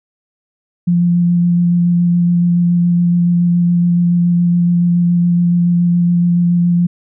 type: tone with vibrato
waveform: sine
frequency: 173.9 Hz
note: F3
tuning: 7 cents flat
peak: -9 dBFS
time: 0.87-6.87 s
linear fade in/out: 10 ms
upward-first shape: square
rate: 7.1 Hz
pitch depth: 9 cents each way
effects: none